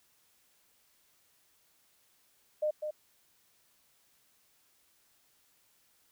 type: tone with echo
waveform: sine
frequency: 608 Hz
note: D#5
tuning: 40 cents flat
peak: -27 dBFS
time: 2.62-2.71 s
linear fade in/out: 10 ms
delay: 200 ms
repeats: 1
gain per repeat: -6 dB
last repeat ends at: 2.91 s
effects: white hiss -69 dBFS RMS until 6.11 s